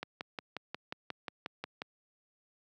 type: click train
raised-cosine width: 0.3 ms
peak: -21 dBFS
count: 11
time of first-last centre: 0.03-1.819 s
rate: 5.59 Hz
effects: high-pass 150 Hz 12 dB/octave